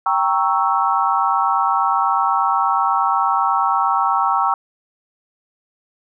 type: chord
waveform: sine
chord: G diminished seventh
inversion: none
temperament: equal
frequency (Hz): 784 / 932.3 / 1108.7 / 1318.5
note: G5 / Bb5 / Db6 / Fb6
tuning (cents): 0 / 0 / 0 / 0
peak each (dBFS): -20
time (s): 0.06-4.54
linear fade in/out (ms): 2
effects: none